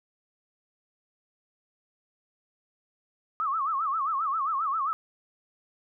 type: tone with vibrato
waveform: sine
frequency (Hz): 1194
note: D6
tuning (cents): +28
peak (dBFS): -25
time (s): 3.4-4.93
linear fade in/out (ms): 0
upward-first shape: sine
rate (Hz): 7.5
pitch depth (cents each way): 190
effects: none